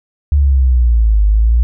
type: exponential two-way sweep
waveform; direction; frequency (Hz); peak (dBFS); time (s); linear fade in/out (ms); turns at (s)
sine; down then up; 73.42 to 50.7 to 60.1; -7; 0.32-1.63; 0; 1.25
effects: none